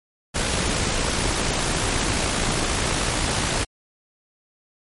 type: noise with amplitude modulation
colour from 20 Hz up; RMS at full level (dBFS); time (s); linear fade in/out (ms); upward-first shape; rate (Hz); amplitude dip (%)
pink; -21; 0.34-3.65; 20; sine; 56.9; 35
effects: MP3 48 kbps